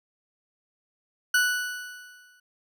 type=tone with exponential decay; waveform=40% pulse; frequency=1480 Hz; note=F#6; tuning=in tune; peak=-17 dBFS; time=1.34-2.4 s; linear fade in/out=5 ms; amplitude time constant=230 ms; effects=none